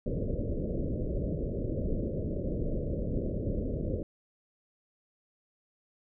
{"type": "low-pass noise", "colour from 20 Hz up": "pink", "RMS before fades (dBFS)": -32, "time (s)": [0.06, 4.03], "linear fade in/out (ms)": 2, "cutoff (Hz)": 600, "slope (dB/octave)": 96, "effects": []}